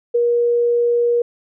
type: tone with ADSR envelope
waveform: sine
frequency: 476.2 Hz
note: A#4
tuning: 37 cents sharp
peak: -11 dBFS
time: 0.14-1.22 s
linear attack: 13 ms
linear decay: 13 ms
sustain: -2 dB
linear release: 4 ms
effects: none